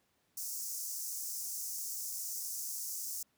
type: high-pass noise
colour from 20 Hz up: pink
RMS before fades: -40 dBFS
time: 0.37-3.23 s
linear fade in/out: 5 ms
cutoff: 5500 Hz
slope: 48 dB/octave
effects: pink hiss -75 dBFS RMS until 3.37 s + high-pass 80 Hz 12 dB/octave